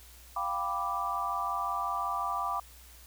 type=chord; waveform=sine; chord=G dominant seventh; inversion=third; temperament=equal; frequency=698.5 / 784 / 987.8 / 1174.7 Hz; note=F5 / G5 / B5 / D6; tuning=0 / 0 / 0 / 0 cents; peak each=-38 / -37 / -36 / -32 dBFS; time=0.36-2.6 s; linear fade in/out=5 ms; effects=added 60 Hz sine -53 dBFS peak until 3.06 s + white hiss -55 dBFS RMS until 3.06 s